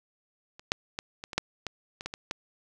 clicks, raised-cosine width 0.2 ms, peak -29 / -7 / -15 / -21 / -21 / -7 / -16 / -22 / -17 / -19 / -14 dBFS, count 11, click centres 0.595 / 0.719 / 0.989 / 1.239 / 1.332 / 1.38 / 1.667 / 2.009 / 2.06 / 2.139 / 2.311 s, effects none

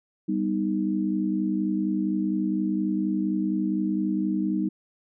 sine chord, G augmented, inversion none, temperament equal, 196 / 246.9 / 311.1 Hz, G3 / B3 / D#4, 0 / 0 / 0 cents, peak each -26 / -31 / -26 dBFS, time 0.28-4.69 s, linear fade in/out 10 ms, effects none

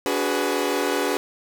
sawtooth chord, G# half-diminished seventh, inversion second, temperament equal with one note detuned, 287.8 / 370 / 415.3 / 493.9 Hz, D4 / F#4 / G#4 / B4, -35 / 0 / 0 / 0 cents, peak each -23 dBFS, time 0.06-1.17 s, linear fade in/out 0 ms, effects none

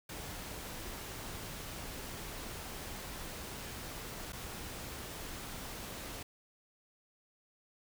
pink noise with dropouts, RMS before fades -44 dBFS, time 0.09-6.23 s, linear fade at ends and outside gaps 5 ms, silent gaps 4.323-4.33 s, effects none

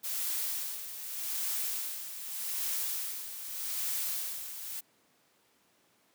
blue noise with tremolo, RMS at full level -33 dBFS, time 0.03-4.81 s, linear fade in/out 20 ms, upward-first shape sine, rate 0.83 Hz, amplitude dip 65%, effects pink hiss -68 dBFS RMS until 6.14 s + high-pass 200 Hz 12 dB/octave

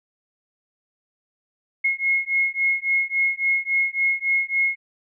sine beating tone pair, 2162 / 2165.6 Hz, C#7 / C#7, -44 / -41 cents, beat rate 3.6 Hz, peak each -22 dBFS, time 1.84-4.76 s, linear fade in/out 10 ms, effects none

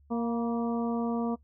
harmonic tone with a mistuned harmonic, 233.1 Hz, A#3, in tune, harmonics 1 / 2 / 3 / 4 / 5, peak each -28 / -34 / -38 / -40 / -42 dBFS, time 0.1-1.36 s, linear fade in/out 20 ms, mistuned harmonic 4, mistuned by +38 cents, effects noise-tail reverb RT60 0.1 s tail -21 dB re dry + added 71 Hz sine -57 dBFS peak until 1.43 s

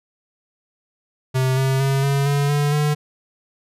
square tone with pitch steps, 130.4 / 133.29 / 136.25 / 139.28 / 142.37 / 145.53 / 148.76 Hz, C3 / C3 / C#3 / C#3 / C#3 / D3 / D3, -5 / +32 / -29 / +9 / +47 / -15 / +23 cents, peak -17 dBFS, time 1.34-2.95 s, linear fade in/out 20 ms, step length 230 ms, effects resampled to 32000 Hz

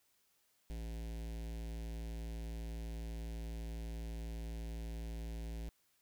square tone with notch filter, 56 Hz, A1, 31 cents sharp, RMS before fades -43 dBFS, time 0.7-5.69 s, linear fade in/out 0 ms, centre 1200 Hz, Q 0.96, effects white hiss -75 dBFS RMS until 6.01 s

